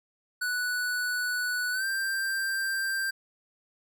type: tone with pitch glide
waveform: square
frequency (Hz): 1480 to 1577.1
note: F#6 to G6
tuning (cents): 0 to +10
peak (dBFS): -28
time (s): 0.41-3.11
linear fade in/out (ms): 10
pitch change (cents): +110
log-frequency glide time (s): 1.72-1.85
effects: none